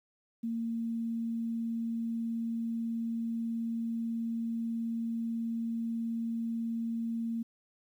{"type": "tone", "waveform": "sine", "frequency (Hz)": 229.6, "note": "A#3", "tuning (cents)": -26, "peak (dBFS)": -31, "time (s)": [0.43, 7.43], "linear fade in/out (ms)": 10, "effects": ["11-bit"]}